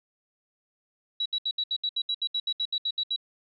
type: tone bursts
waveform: sine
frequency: 3900 Hz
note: B7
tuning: 23 cents flat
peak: -25 dBFS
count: 16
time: 1.2-3.162 s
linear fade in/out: 5 ms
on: 57 ms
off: 70 ms
effects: none